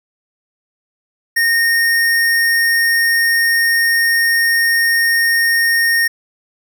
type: tone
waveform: square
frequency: 1845 Hz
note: A#6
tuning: 18 cents flat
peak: -12 dBFS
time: 1.36-6.08 s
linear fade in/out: 10 ms
effects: none